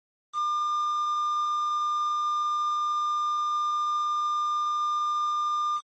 triangle tone with quantisation, 1200 Hz, D6, 37 cents sharp, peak -22 dBFS, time 0.33-5.81 s, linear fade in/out 50 ms, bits 7, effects MP3 32 kbps

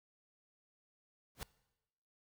pink noise with exponential growth, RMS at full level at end -38 dBFS, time 1.35-1.43 s, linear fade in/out 1 ms, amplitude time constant 17 ms, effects noise-tail reverb RT60 1.0 s tail -21 dB re dry

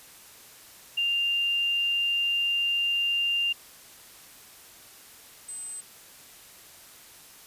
sine tone pair in turn, 2794 / 8162 Hz, F7 / C9, 0 / -44 cents, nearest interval octave + perfect fifth, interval 1856 cents, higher second, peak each -23 / -35 dBFS, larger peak first, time 0.97-3.53 / 5.48-5.81 s, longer first, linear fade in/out 10 ms, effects white hiss -50 dBFS RMS until 7.46 s + resampled to 32000 Hz

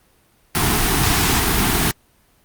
pink band-stop noise, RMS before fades -17 dBFS, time 0.55-1.91 s, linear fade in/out 0 ms, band 450 to 680 Hz, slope 96 dB/octave, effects pink hiss -57 dBFS RMS until 2.44 s + Opus 32 kbps

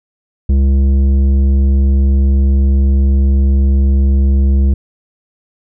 sine tone with tanh clipping, 68 Hz, C#2, 33 cents flat, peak -9 dBFS, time 0.49-4.74 s, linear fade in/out 5 ms, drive 10 dB, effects none

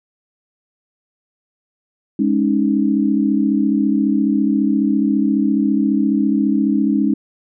sine chord, Ab suspended fourth, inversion none, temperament just, 207.7 / 276.9 / 311.5 Hz, Ab3 / Db4 / Eb4, 0 / -2 / +2 cents, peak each -17 / -17 / -19 dBFS, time 2.19-7.14 s, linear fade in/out 5 ms, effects none

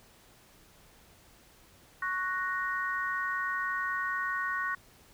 sine chord, F# major, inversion second, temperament equal, 1108.7 / 1480 / 1864.7 Hz, C#6 / F#6 / A#6, 0 / 0 / 0 cents, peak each -34 dBFS, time 2.02-4.75 s, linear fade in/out 5 ms, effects pink hiss -59 dBFS RMS until 5.13 s

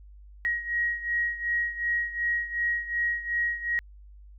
sine beating tone pair, 1893 / 1895.7 Hz, A#6 / A#6, +26 / +29 cents, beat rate 2.7 Hz, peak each -27 / -31 dBFS, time 0.45-3.79 s, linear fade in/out 0 ms, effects added 50 Hz sine -46 dBFS peak until 4.38 s

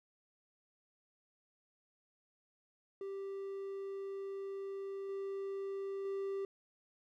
triangle tone with level steps, 392 Hz, G4, in tune, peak -38 / -36 / -34 dBFS, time 3.01-6.45 s, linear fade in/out 2 ms, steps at 5.09 / 6.05 s, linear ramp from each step 2 ms, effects none

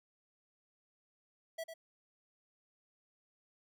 square tone with echo, 654 Hz, E5, 14 cents flat, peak -39 dBFS, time 1.58-1.64 s, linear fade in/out 10 ms, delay 100 ms, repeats 1, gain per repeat -7 dB, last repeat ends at 1.74 s, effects none

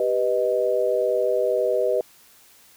sine chord, G augmented, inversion none, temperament equal, 392 / 493.9 / 622.3 Hz, G4 / B4 / D#5, 0 / 0 / 0 cents, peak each -25 / -22 / -23 dBFS, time 0-2.01 s, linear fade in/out 2 ms, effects white hiss -53 dBFS RMS until 2.76 s

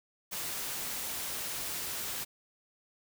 white noise, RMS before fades -37 dBFS, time 0.31-2.25 s, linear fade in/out 20 ms, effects none

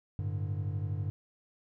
triangle chord, G suspended second, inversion none, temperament just, 98 / 110.25 / 147 Hz, G2 / A2 / D3, 0 / +4 / +2 cents, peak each -31 / -37 / -36 dBFS, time 0.19-1.1 s, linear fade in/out 0 ms, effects none

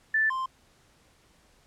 sine / triangle tone pair in turn, 1760 / 1046.5 Hz, A6 / C6, 0 / 0 cents, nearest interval major sixth, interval 900 cents, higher first, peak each -21 / -26 dBFS, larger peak first, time 0.14-0.3 / 0.3-0.46 s, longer neither, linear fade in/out 5 ms, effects pink hiss -62 dBFS RMS until 1.66 s + low-pass 10000 Hz 12 dB/octave

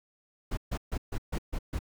brown noise bursts, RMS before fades -31 dBFS, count 7, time 0.51-1.791 s, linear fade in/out 10 ms, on 63 ms, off 140 ms, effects none

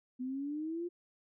sine exponential sweep, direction up, 249.1 to 354.6 Hz, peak -35 dBFS, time 0.19-0.89 s, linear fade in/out 20 ms, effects none

